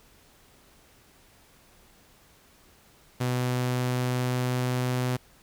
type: tone with pitch glide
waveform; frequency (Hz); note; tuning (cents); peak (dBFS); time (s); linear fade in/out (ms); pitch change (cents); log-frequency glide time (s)
sawtooth; 125 to 125.87; B2 to B2; +21 to +33; -21; 3.2-5.17; 10; +12; 3.34-5
effects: pink hiss -58 dBFS RMS until 5.42 s